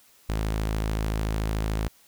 sawtooth tone, 53.6 Hz, A1, 45 cents flat, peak -21 dBFS, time 0.29-1.88 s, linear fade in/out 0 ms, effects white hiss -58 dBFS RMS until 2.07 s

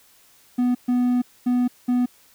triangle tone bursts at uneven times, 246.9 Hz, B3, in tune, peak -15 dBFS, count 4, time 0.58-0.75 / 0.88-1.22 / 1.46-1.68 / 1.88-2.06 s, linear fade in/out 10 ms, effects white hiss -55 dBFS RMS until 2.34 s

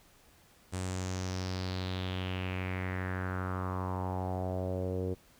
sawtooth tone with low-pass filter sweep, 92.5 Hz, F#2, in tune, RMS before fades -35 dBFS, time 0.72-5.15 s, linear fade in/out 20 ms, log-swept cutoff 8700 to 430 Hz, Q 4, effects pink hiss -62 dBFS RMS until 5.39 s

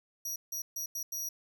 sawtooth tone bursts at uneven times, 5770 Hz, F#8, 44 cents flat, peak -32 dBFS, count 5, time 0.25-0.36 / 0.52-0.62 / 0.76-0.86 / 0.95-1.03 / 1.12-1.29 s, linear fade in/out 5 ms, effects none

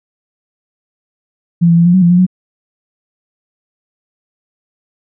sine tone with pitch steps, 170.5 / 168.5 / 169.9 / 175.4 / 187.1 / 172.3 / 177.6 / 183.6 Hz, F3 / E3 / F3 / F3 / F#3 / F3 / F3 / F#3, -41 / +38 / -47 / +8 / +20 / -23 / +29 / -13 cents, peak -5 dBFS, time 1.61-2.266 s, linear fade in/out 20 ms, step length 82 ms, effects none

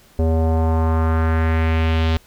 square tone with low-pass filter sweep, 80.8 Hz, E2, 34 cents flat, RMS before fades -17 dBFS, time 0.19-2.17 s, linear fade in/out 0 ms, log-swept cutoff 530 to 3700 Hz, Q 2.1, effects pink hiss -51 dBFS RMS until 2.26 s

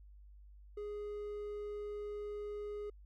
triangle tone, 415.3 Hz, G#4, in tune, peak -38 dBFS, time 0.77-2.9 s, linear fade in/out 5 ms, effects added 50 Hz sine -54 dBFS peak until 3.05 s

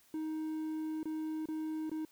triangle tone with dropouts, 313.4 Hz, D#4, 13 cents sharp, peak -33 dBFS, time 0.14-2.05 s, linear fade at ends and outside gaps 2 ms, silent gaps 1.031-1.055 / 1.457-1.486 / 1.896-1.915 s, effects white hiss -66 dBFS RMS until 2.11 s

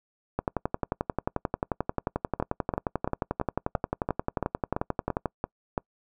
two click trains, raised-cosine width 1 ms, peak -12 / -13 dBFS, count 56 / 11, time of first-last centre 0.39-5.257 / 2.4-5.778 s, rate 11.3 / 2.96 Hz, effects noise-tail reverb RT60 0.1 s tail -26 dB re dry

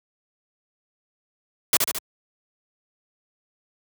white noise with echo, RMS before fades -17 dBFS, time 1.73-1.77 s, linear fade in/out 2 ms, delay 72 ms, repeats 3, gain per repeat -4 dB, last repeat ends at 1.986 s, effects high-pass 80 Hz 12 dB/octave

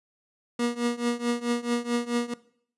30% pulse tone with tremolo, 239 Hz, A#3, 43 cents sharp, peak -19 dBFS, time 0.59-2.34 s, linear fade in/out 5 ms, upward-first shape triangle, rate 4.6 Hz, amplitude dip 95%, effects noise-tail reverb RT60 0.6 s tail -19 dB re dry + resampled to 24000 Hz

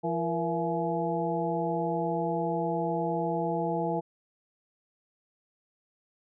harmonic tone with a mistuned harmonic, 168.7 Hz, E3, 40 cents sharp, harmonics 1 / 2 / 3 / 4 / 5, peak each -33 / -33 / -33 / -33 / -33 dBFS, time 0.03-4.01 s, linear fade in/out 20 ms, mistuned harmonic 3, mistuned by -100 cents, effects none

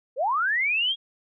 sine linear sweep, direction up, 462.7 to 3322 Hz, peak -21 dBFS, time 0.16-0.96 s, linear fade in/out 50 ms, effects none

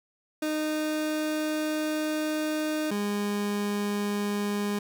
30% pulse tone pair in turn, 307.8 / 205 Hz, D#4 / G#3, -19 / -22 cents, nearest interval perfect fifth, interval 703 cents, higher first, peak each -24 dBFS, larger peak neither, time 0.42-2.91 / 2.91-4.79 s, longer first, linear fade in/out 5 ms, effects none

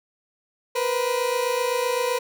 30% pulse tone pair together, 478.5 / 506.3 Hz, A#4 / B4, +45 / +43 cents, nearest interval minor second, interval 98 cents, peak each -22 dBFS, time 0.75-2.19 s, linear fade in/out 10 ms, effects none

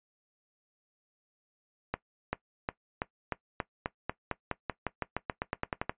accelerating click train, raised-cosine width 0.5 ms, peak -15 dBFS, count 21, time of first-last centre 1.94-5.895 s, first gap 390 ms, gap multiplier 0.92, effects noise-tail reverb RT60 0.1 s tail -18 dB re dry + resampled to 8000 Hz

